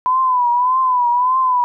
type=tone with vibrato; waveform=sine; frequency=1000 Hz; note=B5; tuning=21 cents sharp; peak=-12 dBFS; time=0.06-1.64 s; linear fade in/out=0 ms; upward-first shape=triangle; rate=1.7 Hz; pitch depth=89 cents each way; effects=none